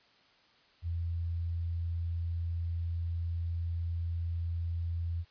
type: tone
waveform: sine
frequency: 84.6 Hz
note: E2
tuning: 45 cents sharp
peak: -31 dBFS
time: 0.82-5.25 s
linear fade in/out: 50 ms
effects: white hiss -64 dBFS RMS until 5.3 s + resampled to 11025 Hz